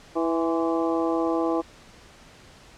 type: harmonic tone with a mistuned harmonic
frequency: 164.8 Hz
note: E3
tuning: in tune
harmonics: 2 / 3 / 4 / 5 / 6 / 7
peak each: -24 / -28 / -30 / -32 / -34 / -35 dBFS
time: 0.15-1.62 s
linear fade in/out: 20 ms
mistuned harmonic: 6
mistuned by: +80 cents
effects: pink hiss -50 dBFS RMS until 2.77 s + low-pass 7000 Hz 12 dB/octave